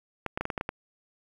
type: clicks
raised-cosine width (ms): 0.5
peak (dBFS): -15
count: 8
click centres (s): 0.263 / 0.375 / 0.41 / 0.454 / 0.502 / 0.578 / 0.611 / 0.691
effects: 8-bit